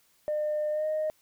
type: tone with pitch glide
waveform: sine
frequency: 604 to 619.2 Hz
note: D5 to D#5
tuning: +48 to -9 cents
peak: -25 dBFS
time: 0.28-1.1 s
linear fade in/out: 0 ms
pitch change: +43 cents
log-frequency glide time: 0.71-0.86 s
effects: tanh soft clip ceiling -23 dBFS + white hiss -66 dBFS RMS until 1.21 s